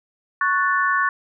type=chord; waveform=sine; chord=F# minor; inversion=second; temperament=equal; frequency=1108.7 / 1480 / 1760 Hz; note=C#6 / F#6 / A6; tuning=0 / 0 / 0 cents; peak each=-20 / -22 / -22 dBFS; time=0.41-1.09 s; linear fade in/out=2 ms; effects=none